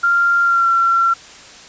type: tone with pitch glide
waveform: sine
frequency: 1390 to 1360.6 Hz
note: F6 to F6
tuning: -9 to -46 cents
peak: -11 dBFS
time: 0.03-1.14 s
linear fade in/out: 10 ms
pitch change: -37 cents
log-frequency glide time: 0.43-0.69 s
effects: white hiss -39 dBFS RMS until 1.68 s + resampled to 16000 Hz